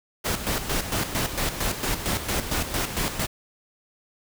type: noise with tremolo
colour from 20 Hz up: pink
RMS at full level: -25 dBFS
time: 0.24-3.27 s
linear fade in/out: 20 ms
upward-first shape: square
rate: 4.4 Hz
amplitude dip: 60%
effects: none